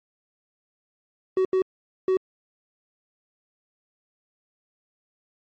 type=tone bursts at uneven times; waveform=triangle; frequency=376 Hz; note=F#4; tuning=28 cents sharp; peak=-16 dBFS; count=3; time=1.37-1.45 / 1.53-1.62 / 2.08-2.17 s; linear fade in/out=2 ms; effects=MP3 32 kbps